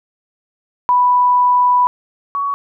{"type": "tone pair in turn", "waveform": "sine", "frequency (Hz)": [987.8, 1123.2], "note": ["B5", "C#6"], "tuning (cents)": [0, 22], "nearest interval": "major second", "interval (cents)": 222, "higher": "second", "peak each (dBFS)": [-9, -16], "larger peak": "first", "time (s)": [[0.89, 1.87], [2.35, 2.54]], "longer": "first", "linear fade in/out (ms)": 0, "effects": []}